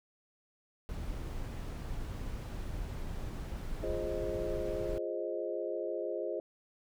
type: noise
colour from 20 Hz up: brown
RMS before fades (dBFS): -39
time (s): 0.89-4.98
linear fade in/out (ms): 0
type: chord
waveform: sine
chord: F minor seventh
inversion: none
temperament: equal with one note detuned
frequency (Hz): 349.2 / 415.3 / 527.8 / 622.3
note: F4 / Ab4 / C5 / Eb5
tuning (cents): 0 / 0 / +15 / 0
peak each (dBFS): -39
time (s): 3.83-6.4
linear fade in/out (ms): 2
effects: none